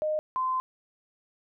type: tone pair in turn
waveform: sine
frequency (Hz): 615 / 1032.5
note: D#5 / C6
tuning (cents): -20 / -23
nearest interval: major sixth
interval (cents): 897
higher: second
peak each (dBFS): -25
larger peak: neither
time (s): 0.02-0.19 / 0.36-0.6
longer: second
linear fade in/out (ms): 0
effects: none